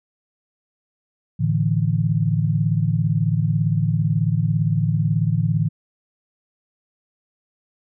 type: chord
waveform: sine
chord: A suspended fourth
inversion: none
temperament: equal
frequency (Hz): 110 / 146.83 / 164.81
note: A2 / D3 / E3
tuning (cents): 0 / 0 / 0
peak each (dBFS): -21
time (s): 1.39-5.69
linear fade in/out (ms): 20
effects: none